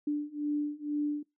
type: beating tone pair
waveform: sine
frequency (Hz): 293.7 / 295.8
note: D4 / D4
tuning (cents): 0 / +13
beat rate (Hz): 2.1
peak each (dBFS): -33 / -32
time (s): 0.07-1.23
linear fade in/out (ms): 5
effects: noise-tail reverb RT60 0.2 s tail -23 dB re dry